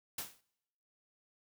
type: noise with exponential decay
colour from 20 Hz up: white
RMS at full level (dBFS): -36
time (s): 0.18-0.41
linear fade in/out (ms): 5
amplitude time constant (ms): 50
effects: noise-tail reverb RT60 0.9 s tail -26 dB re dry